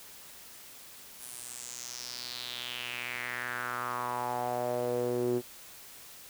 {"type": "tone with band-pass filter sweep", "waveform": "sawtooth", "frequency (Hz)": 122.5, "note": "B2", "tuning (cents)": -14, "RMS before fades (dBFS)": -35, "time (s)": [1.18, 5.42], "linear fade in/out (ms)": 50, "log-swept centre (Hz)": [11000, 340], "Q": 4.1, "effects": ["white hiss -50 dBFS RMS until 6.29 s"]}